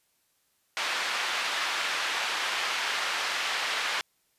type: band-pass noise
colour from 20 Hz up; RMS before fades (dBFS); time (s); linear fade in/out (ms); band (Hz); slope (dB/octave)
pink; -30; 0.77-4.01; 0; 1200 to 3900; 12
effects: white hiss -71 dBFS RMS until 4.38 s + resampled to 32000 Hz